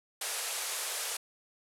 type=band-pass noise; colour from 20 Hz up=white; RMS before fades=-36 dBFS; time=0.21-1.17 s; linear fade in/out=5 ms; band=420 to 12000 Hz; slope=48 dB/octave; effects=none